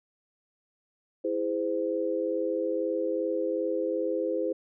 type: chord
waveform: sine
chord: E augmented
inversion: none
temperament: just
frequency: 329.6 / 412 / 515 Hz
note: E4 / G#4 / B#4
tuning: 0 / -14 / -28 cents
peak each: -31 / -32 / -29 dBFS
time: 1.24-4.53 s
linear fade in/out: 10 ms
effects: none